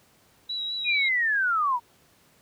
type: tone with vibrato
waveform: sine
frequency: 3890 Hz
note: B7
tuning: 27 cents flat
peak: -28 dBFS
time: 0.49-1.09 s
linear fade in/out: 10 ms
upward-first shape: sine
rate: 4.9 Hz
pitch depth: 23 cents each way
type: linear sweep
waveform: sine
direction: down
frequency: 2500 to 920 Hz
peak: -21 dBFS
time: 0.84-1.8 s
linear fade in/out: 50 ms
effects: pink hiss -60 dBFS RMS until 2.41 s + high-pass 80 Hz 12 dB/octave